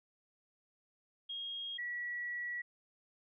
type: tone pair in turn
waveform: sine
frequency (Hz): 3260 / 1935.3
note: G#7 / B6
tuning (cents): -33 / -36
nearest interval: major sixth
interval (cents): 903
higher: first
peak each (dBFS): -39 / -37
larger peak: second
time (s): 1.29-1.78 / 1.78-2.62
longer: second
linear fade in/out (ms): 10
effects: none